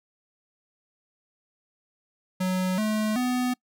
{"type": "tone with pitch steps", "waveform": "square", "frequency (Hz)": [185, 215, 249.8], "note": ["F#3", "A3", "B3"], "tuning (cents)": [0, -40, 20], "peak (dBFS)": -24, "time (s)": [2.4, 3.54], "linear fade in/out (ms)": 10, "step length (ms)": 380, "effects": ["noise-tail reverb RT60 0.1 s tail -25 dB re dry"]}